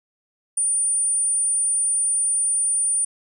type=tone; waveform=sine; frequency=9310 Hz; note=D9; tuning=16 cents flat; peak=-18 dBFS; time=0.57-3.05 s; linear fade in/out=5 ms; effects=none